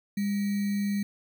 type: tone with sample-and-hold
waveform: sine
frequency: 202 Hz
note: G#3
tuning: 48 cents flat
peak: -25 dBFS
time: 0.17-1.03 s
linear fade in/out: 5 ms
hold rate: 2100 Hz
effects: none